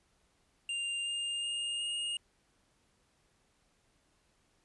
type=tone with pitch steps; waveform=square; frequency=2794 / 2812 / 2830 / 2848 Hz; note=F7 / F7 / F7 / F7; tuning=0 / +11 / +22 / +33 cents; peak=-34 dBFS; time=0.69-2.17 s; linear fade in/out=2 ms; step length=370 ms; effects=pink hiss -72 dBFS RMS until 4.64 s + resampled to 24000 Hz